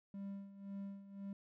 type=tone with tremolo; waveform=triangle; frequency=197.9 Hz; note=G3; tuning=17 cents sharp; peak=-40 dBFS; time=0.14-1.33 s; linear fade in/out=2 ms; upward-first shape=sine; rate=1.9 Hz; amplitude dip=75%; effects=none